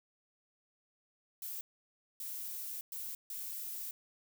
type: noise bursts at uneven times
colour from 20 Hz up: violet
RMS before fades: -42 dBFS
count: 4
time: 1.42-1.61 / 2.2-2.81 / 2.92-3.15 / 3.3-3.91 s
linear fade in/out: 2 ms
effects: none